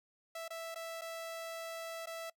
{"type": "tone with dropouts", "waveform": "sawtooth", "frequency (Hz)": 659.3, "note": "E5", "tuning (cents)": 0, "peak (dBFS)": -37, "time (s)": [0.35, 2.3], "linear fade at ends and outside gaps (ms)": 5, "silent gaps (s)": [[0.481, 0.504], [0.746, 0.757], [1.012, 1.017], [2.059, 2.07]], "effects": ["noise-tail reverb RT60 0.1 s tail -23 dB re dry"]}